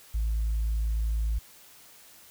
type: tone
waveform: sine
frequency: 55 Hz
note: A1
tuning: in tune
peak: -23 dBFS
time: 0.14-1.39 s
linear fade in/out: 10 ms
effects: tanh soft clip ceiling -22 dBFS + white hiss -53 dBFS RMS until 2.3 s